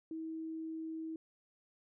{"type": "tone", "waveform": "sine", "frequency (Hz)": 321.4, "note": "E4", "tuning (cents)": -44, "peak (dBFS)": -39, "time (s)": [0.11, 1.16], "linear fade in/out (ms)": 2, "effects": []}